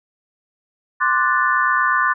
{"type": "chord", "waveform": "sine", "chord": "D dominant seventh", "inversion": "third", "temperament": "equal", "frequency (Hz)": [1046.5, 1174.7, 1480, 1760], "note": ["C6", "D6", "F#6", "A6"], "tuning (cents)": [0, 0, 0, 0], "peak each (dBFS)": -20, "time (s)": [1, 2.14], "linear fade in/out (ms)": 20, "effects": []}